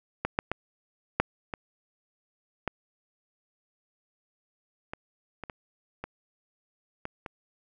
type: clicks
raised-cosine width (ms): 0.5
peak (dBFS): -12 / -9 / -13 / -6 / -18 / -13 / -20 / -22 / -23 / -20 / -19 / -22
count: 12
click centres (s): 0.25 / 0.389 / 0.516 / 1.2 / 1.538 / 2.677 / 4.935 / 5.437 / 5.498 / 6.04 / 7.054 / 7.262
effects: none